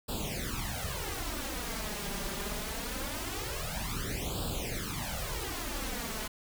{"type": "noise with flanger", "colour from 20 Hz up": "pink", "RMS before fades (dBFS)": -36, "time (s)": [0.08, 6.28], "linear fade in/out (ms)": 10, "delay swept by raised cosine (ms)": [0.24, 5.04], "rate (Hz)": 0.23, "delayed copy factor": 0.95, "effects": []}